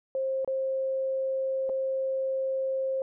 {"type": "tone with dropouts", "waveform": "sine", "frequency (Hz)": 531, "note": "C5", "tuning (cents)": 25, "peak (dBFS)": -26, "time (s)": [0.15, 3.02], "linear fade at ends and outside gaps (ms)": 1, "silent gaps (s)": [[0.447, 0.476], [1.693, 1.697]], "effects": []}